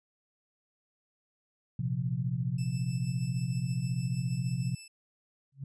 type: chord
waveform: sine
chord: Bb suspended second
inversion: none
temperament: just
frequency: 116.54 / 131.11 / 174.81 Hz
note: Bb2 / C3 / F3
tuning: 0 / +4 / +2 cents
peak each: -35 / -31 / -35 dBFS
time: 1.79-4.75 s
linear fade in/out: 5 ms
type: tone with tremolo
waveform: 5% pulse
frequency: 2637 Hz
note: E7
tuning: in tune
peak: -34 dBFS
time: 2.58-4.88 s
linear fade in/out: 5 ms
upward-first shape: sine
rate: 6.4 Hz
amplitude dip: 45%
type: tone with exponential growth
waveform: sine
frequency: 136.7 Hz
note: C#3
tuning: 24 cents flat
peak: -32 dBFS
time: 5.52-5.64 s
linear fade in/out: 5 ms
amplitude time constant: 24 ms
effects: resampled to 22050 Hz